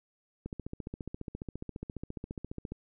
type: click train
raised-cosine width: 3 ms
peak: -25 dBFS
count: 34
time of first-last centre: 0.46-2.72 s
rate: 14.6 Hz
effects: none